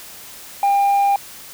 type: tone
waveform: sine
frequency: 800 Hz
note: G5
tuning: 35 cents sharp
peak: -10 dBFS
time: 0.63-1.16 s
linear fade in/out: 2 ms
effects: tanh soft clip ceiling -12 dBFS + white hiss -38 dBFS RMS until 1.53 s